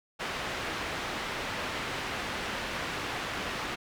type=low-pass noise; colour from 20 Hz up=white; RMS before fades=-35 dBFS; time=0.19-3.76 s; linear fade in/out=20 ms; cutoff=2400 Hz; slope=12 dB/octave; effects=none